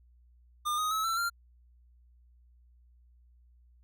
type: tone with pitch steps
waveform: square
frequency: 1207 / 1249.6 / 1293.6 / 1339.3 / 1386.5 Hz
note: D6 / D#6 / E6 / E6 / F6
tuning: +47 / +7 / -33 / +27 / -13 cents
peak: -29 dBFS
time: 0.65-1.3 s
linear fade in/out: 20 ms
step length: 130 ms
effects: added 60 Hz sine -58 dBFS peak until 3.83 s